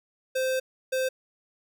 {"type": "tone bursts at uneven times", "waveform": "square", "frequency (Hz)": 520, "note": "C5", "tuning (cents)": -11, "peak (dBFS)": -25, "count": 2, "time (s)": [[0.35, 0.6], [0.92, 1.09]], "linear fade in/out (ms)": 10, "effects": []}